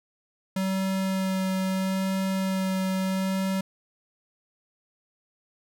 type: tone with vibrato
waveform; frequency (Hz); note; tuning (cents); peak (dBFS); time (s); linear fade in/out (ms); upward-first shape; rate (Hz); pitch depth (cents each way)
square; 190.1; F#3; +47; -25; 0.56-3.61; 5; sine; 0.76; 10
effects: none